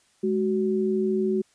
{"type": "tone pair together", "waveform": "sine", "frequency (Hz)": [210.1, 374.4], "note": ["G#3", "F#4"], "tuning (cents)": [20, 20], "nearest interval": "minor seventh", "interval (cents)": 1000, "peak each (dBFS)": [-25, -23], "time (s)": [0.23, 1.42], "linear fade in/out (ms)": 10, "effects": ["white hiss -63 dBFS RMS until 1.54 s", "resampled to 22050 Hz"]}